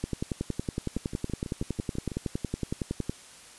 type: two click trains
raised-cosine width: 3 ms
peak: -23 / -16 dBFS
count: 8 / 34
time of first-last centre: 0.97-2.118 / 0.04-3.096 s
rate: 6.1 / 10.8 Hz
effects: white hiss -50 dBFS RMS until 3.58 s + resampled to 24000 Hz